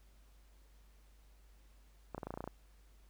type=clicks; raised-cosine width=1 ms; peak=-27 dBFS; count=10; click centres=2.147 / 2.18 / 2.232 / 2.27 / 2.306 / 2.34 / 2.375 / 2.406 / 2.441 / 2.476 s; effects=added 50 Hz sine -60 dBFS peak until 3.09 s + pink hiss -71 dBFS RMS until 3.09 s